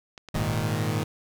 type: clicks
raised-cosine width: 0.2 ms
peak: -24 dBFS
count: 4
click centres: 0.178 / 0.287 / 0.363 / 0.533 s
type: chord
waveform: sawtooth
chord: Ab suspended second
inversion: none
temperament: equal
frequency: 103.83 / 116.54 / 155.56 Hz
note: Ab2 / Bb2 / Eb3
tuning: 0 / 0 / 0 cents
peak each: -25 dBFS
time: 0.34-1.04 s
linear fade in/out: 10 ms
type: noise with exponential decay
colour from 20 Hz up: brown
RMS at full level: -28 dBFS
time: 0.35-1 s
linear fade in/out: 1 ms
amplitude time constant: 140 ms
effects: none